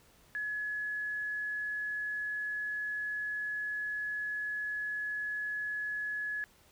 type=tone; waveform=sine; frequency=1696 Hz; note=G#6; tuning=36 cents sharp; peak=-33 dBFS; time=0.35-6.44 s; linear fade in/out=0 ms; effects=pink hiss -63 dBFS RMS until 6.71 s